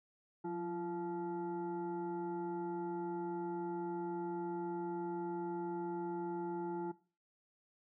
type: tone with frequency modulation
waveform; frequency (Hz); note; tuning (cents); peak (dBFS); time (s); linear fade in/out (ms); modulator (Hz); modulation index
sine; 343.4; F4; -29; -37; 0.44-6.92; 10; 521; 0.96
effects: noise-tail reverb RT60 0.4 s tail -19 dB re dry